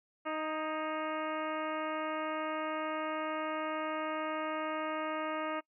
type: harmonic tone with a mistuned harmonic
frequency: 311.1 Hz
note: D#4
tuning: in tune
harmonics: 1 / 2 / 3 / 4 / 5 / 6 / 7 / 8 / 9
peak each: -40 / -38 / -42 / -39 / -47 / -49 / -47 / -52 / -50 dBFS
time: 0.25-5.61 s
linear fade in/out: 20 ms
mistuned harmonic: 5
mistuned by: +37 cents
effects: noise-tail reverb RT60 0.1 s tail -24 dB re dry